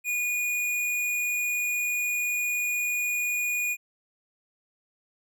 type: tone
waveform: square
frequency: 2451 Hz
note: D#7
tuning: 27 cents flat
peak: -26 dBFS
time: 0.04-3.77 s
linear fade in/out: 50 ms
effects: none